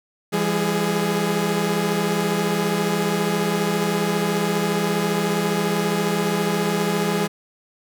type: tone cluster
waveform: sawtooth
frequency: 169.2 / 201.7 / 418.1 Hz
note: E3 / G3 / G#4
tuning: +45 / +50 / +12 cents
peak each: -20 dBFS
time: 0.32-7.28 s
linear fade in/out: 20 ms
effects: none